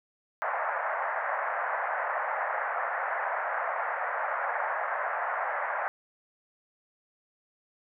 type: band-pass noise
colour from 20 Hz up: pink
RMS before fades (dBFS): -31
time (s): 0.42-5.88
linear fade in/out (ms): 0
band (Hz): 590 to 1900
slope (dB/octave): 48
effects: none